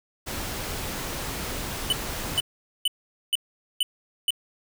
pink noise, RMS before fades -32 dBFS, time 0.26-2.41 s, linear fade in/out 20 ms
square tone bursts, 2990 Hz, F#7, 17 cents sharp, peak -20 dBFS, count 6, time 1.9-4.306 s, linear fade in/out 2 ms, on 26 ms, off 450 ms
effects none

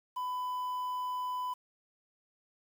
triangle tone with quantisation, 1000 Hz, B5, 21 cents sharp, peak -31 dBFS, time 0.16-1.54 s, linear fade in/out 10 ms, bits 9, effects none

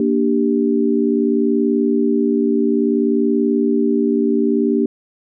sine chord, G minor, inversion first, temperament equal, 233.1 / 293.7 / 392 Hz, Bb3 / D4 / G4, 0 / 0 / 0 cents, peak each -17 / -18 / -18 dBFS, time 0-4.86 s, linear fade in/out 2 ms, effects none

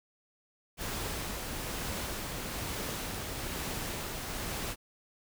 pink noise with tremolo, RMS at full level -36 dBFS, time 0.77-4.76 s, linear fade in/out 50 ms, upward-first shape sine, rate 1.1 Hz, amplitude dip 25%, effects none

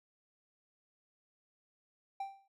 triangle tone with exponential decay, 784 Hz, G5, in tune, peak -32 dBFS, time 2.2-2.48 s, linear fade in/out 5 ms, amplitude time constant 60 ms, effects none

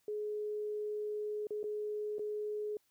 sine tone with dropouts, 421.3 Hz, G#4, 25 cents sharp, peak -35 dBFS, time 0.08-2.77 s, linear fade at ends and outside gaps 2 ms, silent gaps 1.47-1.506 / 1.631-1.64 / 2.184-2.193 s, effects white hiss -75 dBFS RMS until 2.9 s

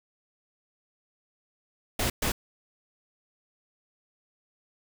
pink noise bursts at uneven times, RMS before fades -27 dBFS, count 2, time 1.99-2.1 / 2.22-2.32 s, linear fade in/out 5 ms, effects none

